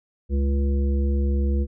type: harmonic tone with a mistuned harmonic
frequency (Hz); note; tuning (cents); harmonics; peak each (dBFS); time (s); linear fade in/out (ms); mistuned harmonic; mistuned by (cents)
69.3; C#2; 0; 1 / 3 / 5 / 7; -19 / -29 / -33 / -36; 0.29-1.67; 50; 3; +16
effects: none